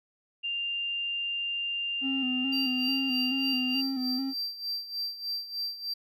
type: tone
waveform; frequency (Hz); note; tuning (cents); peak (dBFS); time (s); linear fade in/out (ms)
sine; 2794; F7; 0; -29; 0.43-3.82; 20
type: tone with vibrato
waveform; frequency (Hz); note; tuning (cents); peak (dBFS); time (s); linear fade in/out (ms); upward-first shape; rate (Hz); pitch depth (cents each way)
triangle; 261.6; C4; 0; -27; 2.01-4.34; 50; square; 2.3; 45
type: tone with tremolo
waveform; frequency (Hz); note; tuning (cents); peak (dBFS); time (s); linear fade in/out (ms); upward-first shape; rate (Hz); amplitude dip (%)
triangle; 4700; D8; +1; -28; 2.52-5.94; 10; sine; 3.3; 75
effects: none